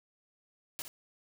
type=noise with echo; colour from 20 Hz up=white; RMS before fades=-39 dBFS; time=0.79-0.82 s; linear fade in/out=0 ms; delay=60 ms; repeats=1; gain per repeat=-9 dB; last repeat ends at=0.88 s; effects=none